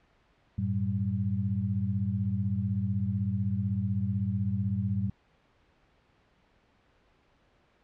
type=tone cluster; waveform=sine; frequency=96.5 / 112.4 / 194.6 Hz; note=G2 / A2 / G3; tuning=-27 / +37 / -12 cents; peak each=-31 dBFS; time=0.58-5.1 s; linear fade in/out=5 ms; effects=pink hiss -66 dBFS RMS until 7.83 s + low-pass 3000 Hz 12 dB/octave